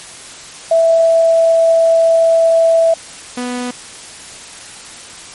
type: tone pair in turn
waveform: sine / sawtooth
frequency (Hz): 659.3 / 247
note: E5 / B3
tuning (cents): 0 / 0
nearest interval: octave + perfect fourth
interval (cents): 1700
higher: first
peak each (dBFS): -7 / -15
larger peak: first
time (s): 0.71-2.94 / 3.37-3.71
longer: first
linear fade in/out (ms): 5
effects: white hiss -33 dBFS RMS until 5.34 s + MP3 48 kbps